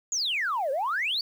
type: exponential two-way sweep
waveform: sine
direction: down then up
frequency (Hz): 7040 to 513 to 4715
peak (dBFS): -24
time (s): 0.12-1.21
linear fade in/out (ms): 2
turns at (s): 0.71
effects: tanh soft clip ceiling -21 dBFS + 9-bit